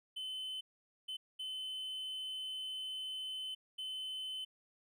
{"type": "tone bursts at uneven times", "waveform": "triangle", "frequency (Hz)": 3047, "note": "G7", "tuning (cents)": -50, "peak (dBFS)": -38, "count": 4, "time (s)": [[0.16, 0.61], [1.08, 1.17], [1.39, 3.55], [3.78, 4.45]], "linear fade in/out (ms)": 10, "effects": []}